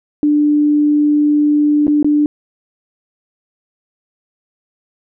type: tone with dropouts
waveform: sine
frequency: 296.1 Hz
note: D4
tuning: 14 cents sharp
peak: -9 dBFS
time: 0.23-2.26 s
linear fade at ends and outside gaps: 1 ms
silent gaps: 1.869-1.879 / 2.028-2.045 s
effects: none